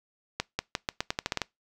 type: accelerating click train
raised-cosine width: 0.2 ms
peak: -10 dBFS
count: 11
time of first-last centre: 0.4-1.417 s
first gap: 190 ms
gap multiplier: 0.85
effects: noise-tail reverb RT60 0.2 s tail -24 dB re dry